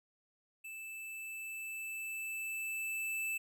square tone with level ramp, 2637 Hz, E7, in tune, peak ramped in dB -45 to -35 dBFS, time 0.64-3.38 s, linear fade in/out 10 ms, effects none

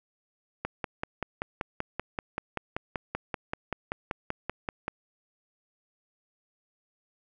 click train, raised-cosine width 0.5 ms, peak -15 dBFS, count 23, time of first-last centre 0.65-4.881 s, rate 5.2 Hz, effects none

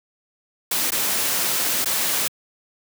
white noise with dropouts, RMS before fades -22 dBFS, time 0.71-2.28 s, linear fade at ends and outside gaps 5 ms, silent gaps 0.906-0.919 / 1.846-1.857 s, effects high-pass 150 Hz 12 dB/octave

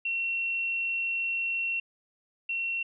sine tone pair in turn, 2723 / 2723 Hz, F7 / F7, -44 / -44 cents, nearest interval unison, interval 0 cents, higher neither, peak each -27 / -28 dBFS, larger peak first, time 0.05-1.8 / 2.49-2.83 s, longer first, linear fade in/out 5 ms, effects none

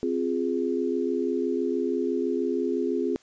sine chord, F minor, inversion second, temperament equal, 261.6 / 349.2 / 415.3 Hz, C4 / F4 / Ab4, 0 / 0 / 0 cents, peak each -28 dBFS, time 0.03-3.16 s, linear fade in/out 0 ms, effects white hiss -58 dBFS RMS until 3.22 s + resampled to 16000 Hz

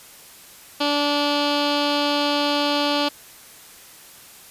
15% pulse tone with low-pass filter, 290.2 Hz, D4, 21 cents flat, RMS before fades -21 dBFS, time 0.8-3.09 s, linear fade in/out 10 ms, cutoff 4000 Hz, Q 6.7, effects white hiss -45 dBFS RMS until 4.5 s + resampled to 32000 Hz

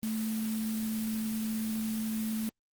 sine tone in noise, 220 Hz, A3, in tune, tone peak -30 dBFS, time 0.03-2.49 s, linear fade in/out 0 ms, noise white, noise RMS -42 dBFS, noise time 0.03-2.49 s, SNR +9 dB, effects Opus 32 kbps

